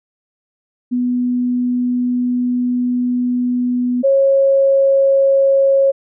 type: tone pair in turn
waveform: sine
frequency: 246.9 / 545.9 Hz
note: B3 / C#5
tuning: 0 / -27 cents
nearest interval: octave + major second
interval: 1373 cents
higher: second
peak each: -14 / -9 dBFS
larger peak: second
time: 0.91-4.03 / 4.03-5.92 s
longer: first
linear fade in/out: 20 ms
effects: none